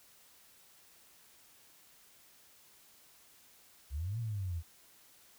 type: exponential two-way sweep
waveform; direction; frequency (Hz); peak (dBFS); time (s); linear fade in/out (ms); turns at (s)
sine; up then down; 64.4 to 119.3 to 79.4; -34; 3.9-4.63; 50; 4.19
effects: white hiss -62 dBFS RMS until 5.38 s